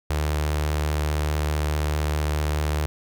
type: tone with notch filter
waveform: sawtooth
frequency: 75.4 Hz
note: D2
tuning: 46 cents sharp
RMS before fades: -24 dBFS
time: 0.1-2.86 s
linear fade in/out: 0 ms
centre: 220 Hz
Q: 1.5
effects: none